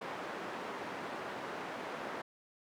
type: band-pass noise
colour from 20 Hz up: white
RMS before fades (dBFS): -42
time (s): 0.01-2.22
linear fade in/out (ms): 10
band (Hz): 220 to 1200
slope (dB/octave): 12
effects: none